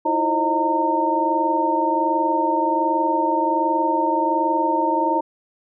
sine tone cluster, 319.9 / 341.2 / 537 / 623 / 916 Hz, D#4 / F4 / C5 / D#5 / A#5, +48 / -40 / +45 / +2 / -31 cents, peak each -24 / -27 / -27 / -27 / -19 dBFS, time 0.05-5.21 s, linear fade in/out 10 ms, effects none

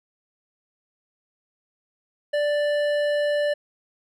sine tone with hard clipping, 587.3 Hz, D5, in tune, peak -22 dBFS, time 2.33-3.54 s, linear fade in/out 10 ms, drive 11 dB, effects none

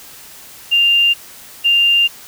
sine tone pair in turn, 2794 / 2794 Hz, F7 / F7, 0 / 0 cents, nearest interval unison, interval 0 cents, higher neither, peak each -9 dBFS, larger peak neither, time 0.71-1.14 / 1.64-2.08 s, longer second, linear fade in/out 20 ms, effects white hiss -38 dBFS RMS until 2.27 s

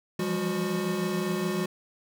square tone cluster, 169.1 / 176.2 / 201.3 / 364 Hz, E3 / F3 / G3 / F#4, +44 / +16 / +46 / -28 cents, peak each -36 / -35 / -32 / -31 dBFS, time 0.19-1.66 s, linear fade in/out 5 ms, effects none

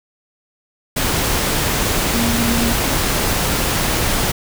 sine tone in noise, 233.1 Hz, A#3, in tune, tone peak -18 dBFS, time 2.13-2.73 s, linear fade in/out 10 ms, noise pink, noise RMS -18 dBFS, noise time 0.96-4.32 s, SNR -3 dB, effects none

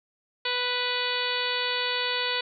harmonic tone with a mistuned harmonic, 493.9 Hz, B4, in tune, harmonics 1 / 2 / 3 / 4 / 5 / 6 / 7 / 8 / 9, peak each -34 / -34 / -34 / -34 / -34 / -34 / -34 / -34 / -34 dBFS, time 0.45-2.41 s, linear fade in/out 5 ms, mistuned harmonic 8, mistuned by -29 cents, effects none

